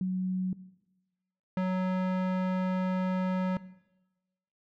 sine / square tone pair in turn, 185.4 / 185.4 Hz, F#3 / F#3, +4 / +4 cents, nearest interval unison, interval 0 cents, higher neither, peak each -27 dBFS, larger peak neither, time 0.01-0.53 / 1.57-3.57 s, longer second, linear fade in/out 2 ms, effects noise-tail reverb RT60 1.0 s tail -18 dB re dry + low-pass 2000 Hz 12 dB/octave

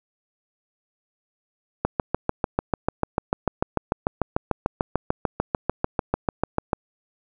click train, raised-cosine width 1 ms, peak -6 dBFS, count 34, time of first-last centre 1.85-6.732 s, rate 6.76 Hz, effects none

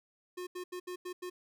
square tone bursts at uneven times, 360 Hz, F#4, 47 cents flat, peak -39 dBFS, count 6, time 0.37-0.47 / 0.55-0.64 / 0.72-0.8 / 0.87-0.96 / 1.05-1.13 / 1.22-1.3 s, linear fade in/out 10 ms, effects none

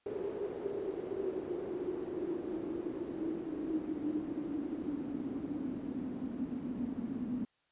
pink noise with band-pass filter sweep, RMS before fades -38 dBFS, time 0.06-7.45 s, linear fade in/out 0 ms, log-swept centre 410 to 240 Hz, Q 9.5, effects white hiss -75 dBFS RMS until 7.71 s + resampled to 8000 Hz

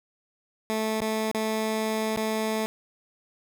15% pulse tone with dropouts, 218.9 Hz, A3, 9 cents flat, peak -19 dBFS, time 0.7-2.66 s, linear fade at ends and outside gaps 0 ms, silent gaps 1.006-1.016 / 1.314-1.347 / 2.162-2.172 s, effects none

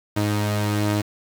sawtooth tone pair together, 104.48 / 312.1 Hz, G#2 / D#4, +11 / +5 cents, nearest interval octave + perfect fifth, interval 1894 cents, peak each -17 / -23 dBFS, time 0.16-1.02 s, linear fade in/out 10 ms, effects 7-bit

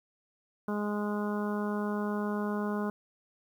harmonic tone, 207.7 Hz, G#3, in tune, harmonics 1 / 2 / 3 / 4 / 5 / 6 / 7, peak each -31 / -36 / -41 / -43 / -41 / -44 / -44 dBFS, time 0.68-2.9 s, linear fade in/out 2 ms, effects 10-bit

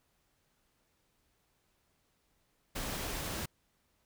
pink noise, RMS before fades -38 dBFS, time 2.75-3.46 s, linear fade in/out 10 ms, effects pink hiss -75 dBFS RMS until 4.05 s

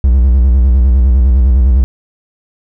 triangle tone with vibrato, 63.5 Hz, B1, 49 cents sharp, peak -3 dBFS, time 0.04-1.84 s, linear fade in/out 0 ms, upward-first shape square, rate 9.9 Hz, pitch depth 120 cents each way, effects none

